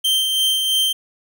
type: tone with tremolo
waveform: 45% pulse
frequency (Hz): 3136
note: G7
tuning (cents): 0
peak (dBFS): -14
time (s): 0.04-0.93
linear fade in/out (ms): 10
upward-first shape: sine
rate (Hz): 3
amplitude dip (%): 35
effects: none